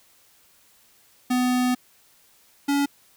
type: tone pair in turn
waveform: square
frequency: 250 / 282.9 Hz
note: B3 / C#4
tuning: +21 / +35 cents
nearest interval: major second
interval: 214 cents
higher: second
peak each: -20 dBFS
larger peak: neither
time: 1.3-1.75 / 2.68-2.86 s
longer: first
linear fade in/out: 10 ms
effects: white hiss -58 dBFS RMS until 3.16 s